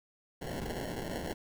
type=noise with sample-and-hold; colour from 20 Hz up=violet; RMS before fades=-38 dBFS; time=0.41-1.34 s; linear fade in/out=10 ms; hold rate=1225 Hz; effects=none